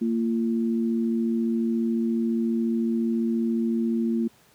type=tone pair together; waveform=sine; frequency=229.4 / 343.7 Hz; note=A#3 / F4; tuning=-28 / -28 cents; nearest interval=perfect fifth; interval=700 cents; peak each=-22 / -29 dBFS; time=0.01-4.28 s; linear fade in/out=10 ms; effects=pink hiss -58 dBFS RMS until 4.54 s + high-pass 100 Hz 12 dB/octave